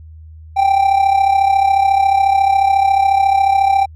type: tone with amplitude modulation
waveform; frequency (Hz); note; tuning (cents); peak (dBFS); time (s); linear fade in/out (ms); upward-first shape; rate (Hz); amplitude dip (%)
triangle; 784; G5; 0; -5; 0.56-3.86; 20; sine; 34.1; 65
effects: added 79 Hz sine -34 dBFS peak until 3.95 s